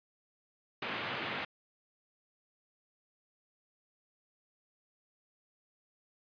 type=band-pass noise; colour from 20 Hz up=white; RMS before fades=-38 dBFS; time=0.82-1.45 s; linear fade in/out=5 ms; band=110 to 2900 Hz; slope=24 dB/octave; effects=resampled to 11025 Hz